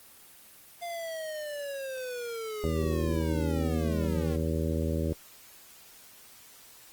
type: linear sweep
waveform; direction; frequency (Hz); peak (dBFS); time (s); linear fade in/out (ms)
square; down; 698.5 to 146.83; -35; 0.81-4.37; 20
type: harmonic tone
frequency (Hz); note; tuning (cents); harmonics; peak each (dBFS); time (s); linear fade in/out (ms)
80.2; E2; -47; 1 / 2 / 3 / 4 / 5 / 6 / 7; -30 / -33 / -35 / -36 / -37 / -38 / -38; 2.64-5.13; 0
effects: white hiss -53 dBFS RMS until 6.92 s + Opus 24 kbps